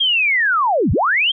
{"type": "linear two-way sweep", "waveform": "sine", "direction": "down then up", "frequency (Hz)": [3278, 58.7, 3278], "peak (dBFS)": -13, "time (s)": [0, 1.32], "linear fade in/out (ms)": 10, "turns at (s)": 0.92, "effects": []}